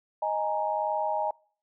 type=chord; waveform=sine; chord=D# suspended fourth; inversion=none; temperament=equal; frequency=622.3 / 830.6 / 932.3 Hz; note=D#5 / G#5 / A#5; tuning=0 / 0 / 0 cents; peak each=-30 / -29 / -31 dBFS; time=0.22-1.31 s; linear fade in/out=5 ms; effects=noise-tail reverb RT60 0.5 s tail -26 dB re dry